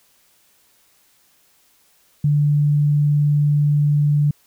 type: tone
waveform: sine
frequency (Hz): 146.8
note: D3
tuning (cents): 0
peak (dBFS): -13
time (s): 2.24-4.31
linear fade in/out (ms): 5
effects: white hiss -58 dBFS RMS until 4.46 s